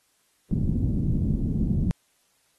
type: low-pass noise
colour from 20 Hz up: white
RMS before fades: -24 dBFS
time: 0.51-1.91 s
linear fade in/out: 0 ms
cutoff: 220 Hz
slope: 24 dB/octave
effects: white hiss -67 dBFS RMS until 2.58 s + AAC 32 kbps